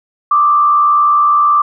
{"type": "tone with frequency modulation", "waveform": "sine", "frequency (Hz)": 1178, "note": "D6", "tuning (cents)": 5, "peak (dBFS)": -7, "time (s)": [0.31, 1.62], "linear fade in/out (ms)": 5, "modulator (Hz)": 80.8, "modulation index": 0.54, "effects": []}